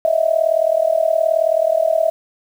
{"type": "tone with amplitude modulation", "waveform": "sine", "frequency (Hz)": 647, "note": "E5", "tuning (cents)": -32, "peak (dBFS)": -9, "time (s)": [0.05, 2.1], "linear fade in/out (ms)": 0, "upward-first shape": "sine", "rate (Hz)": 38.9, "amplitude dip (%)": 90, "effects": ["7-bit"]}